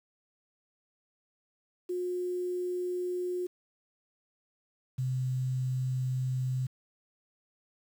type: tone pair in turn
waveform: sine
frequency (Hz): 360 / 128.76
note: F#4 / C3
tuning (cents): -47 / -27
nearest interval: octave + tritone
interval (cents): 1780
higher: first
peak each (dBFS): -30 / -28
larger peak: second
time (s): 1.89-3.47 / 4.98-6.67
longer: second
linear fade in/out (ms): 10
effects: 9-bit

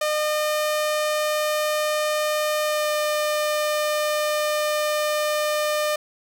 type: tone with pitch glide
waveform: sawtooth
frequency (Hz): 607 to 603.2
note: D#5 to D5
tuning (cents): -43 to +46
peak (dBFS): -17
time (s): 0.01-5.96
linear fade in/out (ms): 5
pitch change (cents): -11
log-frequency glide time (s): 2.64-2.91
effects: none

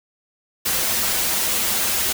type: noise with comb filter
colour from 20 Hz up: white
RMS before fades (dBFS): -21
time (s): 0.65-2.13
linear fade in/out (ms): 10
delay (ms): 7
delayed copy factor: -0.65
effects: none

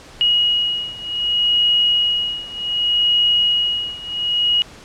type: beating tone pair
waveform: sine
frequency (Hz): 2895 / 2895.66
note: F#7 / F#7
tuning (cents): -38 / -38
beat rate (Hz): 0.66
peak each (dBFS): -17 / -19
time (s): 0.21-4.62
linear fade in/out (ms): 0
effects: pink hiss -41 dBFS RMS until 4.84 s + low-pass 7000 Hz 12 dB/octave

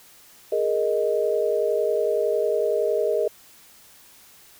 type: chord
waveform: sine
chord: Ab suspended second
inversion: none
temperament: equal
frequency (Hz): 415.3 / 466.2 / 622.3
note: Ab4 / Bb4 / Eb5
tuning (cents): 0 / 0 / 0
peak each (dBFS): -24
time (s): 0.52-3.28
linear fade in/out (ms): 5
effects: white hiss -51 dBFS RMS until 4.59 s

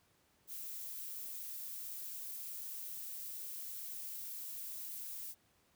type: noise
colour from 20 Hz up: violet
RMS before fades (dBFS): -45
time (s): 0.47-5.35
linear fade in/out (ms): 50
effects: pink hiss -72 dBFS RMS until 5.75 s + high-pass 60 Hz 12 dB/octave

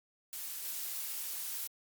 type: noise with level steps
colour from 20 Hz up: blue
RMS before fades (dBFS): -41 / -39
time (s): 0.33-1.67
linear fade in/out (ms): 0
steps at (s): 0.64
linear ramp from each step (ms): 20
effects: Opus 48 kbps

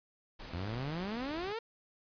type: noise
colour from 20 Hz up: pink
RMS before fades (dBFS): -47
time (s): 0.39-1.53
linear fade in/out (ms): 10
type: exponential sweep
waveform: sawtooth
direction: up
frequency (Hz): 82.41 to 470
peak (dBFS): -32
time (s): 0.53-1.59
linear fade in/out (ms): 5
effects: resampled to 11025 Hz

